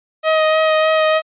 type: tone with vibrato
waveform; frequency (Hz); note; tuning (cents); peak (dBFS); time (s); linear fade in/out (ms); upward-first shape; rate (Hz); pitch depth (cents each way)
sawtooth; 629; D#5; +19; -8; 0.23-1.22; 50; sine; 3.3; 13
effects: resampled to 8000 Hz